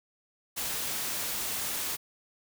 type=noise; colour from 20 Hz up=white; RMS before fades=-33 dBFS; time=0.56-1.97 s; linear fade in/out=20 ms; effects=none